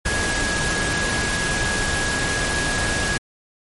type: tone in noise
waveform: sine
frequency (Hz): 1661.2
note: G#6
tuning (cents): 0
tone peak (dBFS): -24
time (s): 0.05-3.18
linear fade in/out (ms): 10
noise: pink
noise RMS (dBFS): -23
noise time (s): 0.05-3.18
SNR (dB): -4
effects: MP3 48 kbps